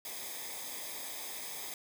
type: noise with comb filter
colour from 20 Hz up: white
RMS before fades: -42 dBFS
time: 0.05-1.74 s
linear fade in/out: 2 ms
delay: 0.7 ms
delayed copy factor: -0.7
effects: none